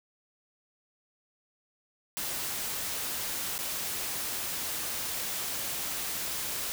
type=noise with dropouts; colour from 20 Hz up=white; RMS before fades=-34 dBFS; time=2.17-6.72 s; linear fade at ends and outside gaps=0 ms; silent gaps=3.58-3.589 s; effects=none